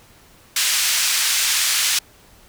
white band-pass noise, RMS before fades -19 dBFS, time 0.56-1.99 s, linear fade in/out 5 ms, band 1800 to 7700 Hz, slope 12 dB/octave, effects pink hiss -50 dBFS RMS until 2.48 s

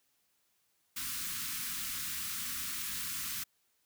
white band-stop noise, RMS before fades -38 dBFS, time 0.96-3.44 s, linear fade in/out 10 ms, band 290 to 1100 Hz, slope 48 dB/octave, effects white hiss -75 dBFS RMS until 3.85 s

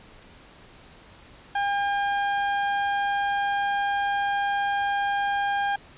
30% pulse tone, 805 Hz, G5, 46 cents sharp, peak -20 dBFS, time 1.55-5.76 s, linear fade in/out 5 ms, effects pink hiss -50 dBFS RMS until 5.97 s + resampled to 8000 Hz

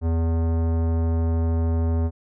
sine tone with tanh clipping, 82.41 Hz, E2, in tune, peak -21 dBFS, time 0.01-2.11 s, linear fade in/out 50 ms, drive 18 dB, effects none

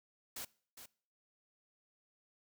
white noise with echo, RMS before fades -44 dBFS, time 0.36-0.45 s, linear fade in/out 5 ms, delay 410 ms, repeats 1, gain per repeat -9 dB, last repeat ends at 0.86 s, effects noise-tail reverb RT60 0.5 s tail -23 dB re dry

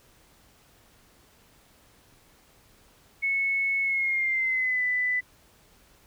sine tone with pitch glide, 2200 to 1994.2 Hz, C#7 to B6, -14 to +16 cents, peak -23 dBFS, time 3.22-5.21 s, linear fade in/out 20 ms, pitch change -170 cents, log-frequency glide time 3.82-4.83 s, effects pink hiss -59 dBFS RMS until 6.06 s

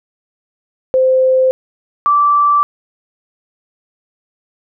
sine tone pair in turn, 519 / 1165.1 Hz, C5 / D6, -14 / -14 cents, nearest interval octave + major second, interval 1400 cents, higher second, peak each -8 dBFS, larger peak neither, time 0.94-1.51 / 2.06-2.63 s, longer neither, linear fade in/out 0 ms, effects none

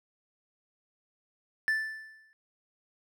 triangle tone with exponential decay, 1760 Hz, A6, in tune, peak -21 dBFS, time 1.68-2.33 s, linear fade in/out 0 ms, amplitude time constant 140 ms, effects none

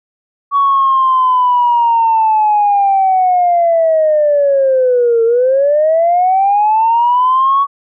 sine linear two-way sweep, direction down then up, 1129 to 452.4 to 1129 Hz, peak -7 dBFS, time 0.51-7.67 s, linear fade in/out 50 ms, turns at 5.24 s, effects tanh soft clip ceiling -3 dBFS

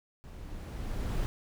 brown noise with level ramp, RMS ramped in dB -46 to -30 dBFS, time 0.24-1.26 s, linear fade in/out 0 ms, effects none

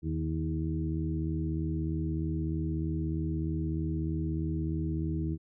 harmonic tone with a mistuned harmonic, 80 Hz, D#2, 49 cents sharp, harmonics 1 / 2 / 3 / 4 / 5, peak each -33 / -33 / -41 / -35 / -47 dBFS, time 0.02-5.38 s, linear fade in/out 50 ms, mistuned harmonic 2, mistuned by -35 cents, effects none

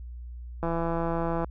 click train, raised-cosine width 1 ms, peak -16 dBFS, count 137, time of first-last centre 0.63-1.444 s, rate 167 Hz, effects added 60 Hz sine -37 dBFS peak until 1.5 s

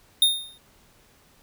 square tone with exponential decay, 3671 Hz, A#7, 27 cents flat, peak -13 dBFS, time 0.22-0.58 s, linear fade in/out 2 ms, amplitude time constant 77 ms, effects pink hiss -58 dBFS RMS until 1.42 s

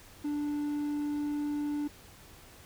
triangle tone, 293.7 Hz, D4, in tune, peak -28 dBFS, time 0.24-1.88 s, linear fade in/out 10 ms, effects added 92 Hz sine -62 dBFS peak until 2.65 s + pink hiss -54 dBFS RMS until 2.65 s

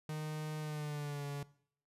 45% pulse tone with pitch glide, 153.9 to 142.77 Hz, D#3 to D3, -19 to -49 cents, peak -38 dBFS, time 0.09-1.43 s, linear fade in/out 2 ms, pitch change -130 cents, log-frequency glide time 0.59-1.25 s, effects noise-tail reverb RT60 0.6 s tail -20 dB re dry + resampled to 32000 Hz

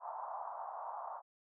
pink band-pass noise, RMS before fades -44 dBFS, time 0-1.22 s, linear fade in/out 50 ms, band 700 to 1100 Hz, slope 48 dB/octave, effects none

